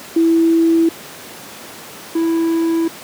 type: tone pair in turn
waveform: sine / triangle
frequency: 329.9 / 329.9 Hz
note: E4 / E4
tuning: +1 / +1 cents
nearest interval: unison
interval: 0 cents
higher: neither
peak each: -9 / -11 dBFS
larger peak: first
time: 0.16-0.89 / 2.15-2.88 s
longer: neither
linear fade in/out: 5 ms
effects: pink hiss -34 dBFS RMS until 3.03 s + high-pass 200 Hz 12 dB/octave